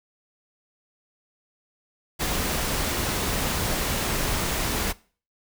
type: noise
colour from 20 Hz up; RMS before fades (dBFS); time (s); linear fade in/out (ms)
pink; -26; 2.19-4.93; 20
effects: noise-tail reverb RT60 0.4 s tail -21 dB re dry